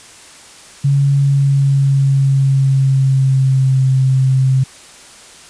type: tone with pitch glide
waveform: sine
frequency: 139.7 to 131.86 Hz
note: C#3 to C3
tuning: +14 to +14 cents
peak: -9 dBFS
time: 0.84-4.64 s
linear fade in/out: 10 ms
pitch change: -100 cents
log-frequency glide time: 1.16-3.86 s
effects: white hiss -39 dBFS RMS until 5.49 s + resampled to 22050 Hz